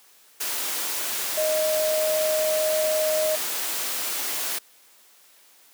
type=tone in noise; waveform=sine; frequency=622.3 Hz; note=D#5; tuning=in tune; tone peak=-21 dBFS; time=1.37-3.36 s; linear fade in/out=10 ms; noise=white; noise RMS=-28 dBFS; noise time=0.4-4.59 s; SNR=+4 dB; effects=white hiss -55 dBFS RMS until 5.73 s + high-pass 300 Hz 12 dB/octave